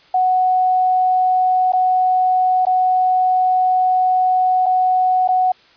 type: tone with dropouts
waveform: sine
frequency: 740 Hz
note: F#5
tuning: in tune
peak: -12 dBFS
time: 0.14-5.52 s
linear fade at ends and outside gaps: 5 ms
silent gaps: 1.722-1.733 / 2.653-2.667 / 4.66-4.663 / 5.277-5.287 s
effects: white hiss -50 dBFS RMS until 5.76 s + resampled to 11025 Hz